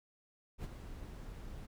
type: noise with ADSR envelope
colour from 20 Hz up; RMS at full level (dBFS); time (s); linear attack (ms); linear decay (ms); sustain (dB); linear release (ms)
brown; -39; 0.58-1.67; 61; 26; -8; 22
effects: none